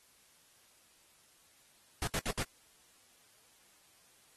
pink noise bursts, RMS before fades -35 dBFS, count 4, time 2.02-2.429 s, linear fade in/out 0 ms, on 52 ms, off 67 ms, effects white hiss -65 dBFS RMS until 4.36 s + AAC 32 kbps

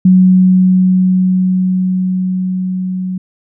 sine tone with level ramp, 185 Hz, F#3, in tune, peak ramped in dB -3 to -16 dBFS, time 0.05-3.18 s, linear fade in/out 5 ms, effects none

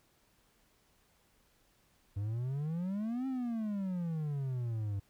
triangle exponential two-way sweep, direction up then down, 97.2 to 268.4 to 97.2 Hz, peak -31 dBFS, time 2.16-5 s, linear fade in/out 10 ms, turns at 3.27 s, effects pink hiss -70 dBFS RMS until 5.09 s

